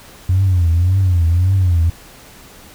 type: tone with vibrato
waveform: sine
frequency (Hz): 89.4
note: F2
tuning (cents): +41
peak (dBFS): -9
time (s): 0.29-1.9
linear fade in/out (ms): 5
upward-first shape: triangle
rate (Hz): 1.8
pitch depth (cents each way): 160
effects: tanh soft clip ceiling -7 dBFS + pink hiss -41 dBFS RMS until 2.74 s